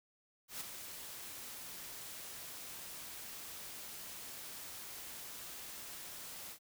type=noise with ADSR envelope; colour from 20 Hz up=white; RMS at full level=-41 dBFS; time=0.48-6.59 s; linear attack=130 ms; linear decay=6 ms; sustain=-7 dB; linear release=79 ms; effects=none